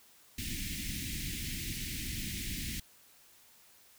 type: band-stop noise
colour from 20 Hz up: pink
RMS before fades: -38 dBFS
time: 0.38-2.8 s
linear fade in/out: 5 ms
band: 310 to 1900 Hz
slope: 48 dB/octave
effects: white hiss -61 dBFS RMS until 3.98 s